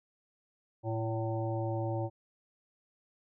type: harmonic tone with a mistuned harmonic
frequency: 112.8 Hz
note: A2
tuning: 44 cents sharp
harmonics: 1 / 3 / 5 / 7 / 8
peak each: -33 / -37 / -38 / -41 / -45 dBFS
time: 0.83-2.1 s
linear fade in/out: 50 ms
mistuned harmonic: 7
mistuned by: -46 cents
effects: none